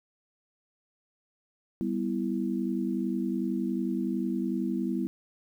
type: chord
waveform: sine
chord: E minor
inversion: first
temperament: equal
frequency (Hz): 196 / 246.9 / 329.6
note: G3 / B3 / E4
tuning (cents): 0 / 0 / 0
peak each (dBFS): -31 / -31 / -32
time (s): 1.81-5.07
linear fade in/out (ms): 0
effects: 10-bit